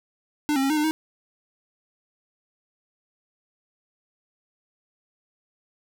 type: tone with pitch steps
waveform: square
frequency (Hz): 298.7 / 268.2 / 272.4 / 308 / 300.3 / 315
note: D4 / C4 / C#4 / D#4 / D4 / D#4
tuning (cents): +29 / +43 / -30 / -17 / +39 / +21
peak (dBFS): -21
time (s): 0.49-0.91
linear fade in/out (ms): 0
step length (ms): 70
effects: none